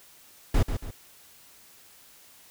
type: noise with echo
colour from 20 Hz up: brown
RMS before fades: -20 dBFS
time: 0.54-0.63 s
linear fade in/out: 5 ms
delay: 140 ms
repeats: 2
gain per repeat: -8 dB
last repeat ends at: 0.91 s
effects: white hiss -54 dBFS RMS until 2.5 s